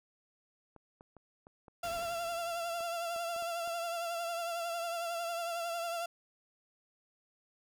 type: clicks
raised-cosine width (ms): 1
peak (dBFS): -39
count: 12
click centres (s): 0.763 / 1.009 / 1.167 / 1.469 / 1.682 / 1.993 / 2.026 / 2.807 / 3.162 / 3.363 / 3.424 / 3.676
type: tone with vibrato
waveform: 35% pulse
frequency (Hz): 680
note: F5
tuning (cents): -46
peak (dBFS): -33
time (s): 1.83-6.06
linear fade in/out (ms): 5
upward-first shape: triangle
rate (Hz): 11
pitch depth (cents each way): 46
type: noise with exponential decay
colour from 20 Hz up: pink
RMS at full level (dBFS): -48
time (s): 1.84-3.55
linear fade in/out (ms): 0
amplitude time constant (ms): 370
effects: none